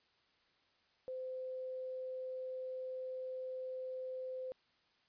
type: tone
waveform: sine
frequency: 515 Hz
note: C5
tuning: 28 cents flat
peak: -40 dBFS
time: 1.08-4.52 s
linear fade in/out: 0 ms
effects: white hiss -73 dBFS RMS until 5.08 s + resampled to 11025 Hz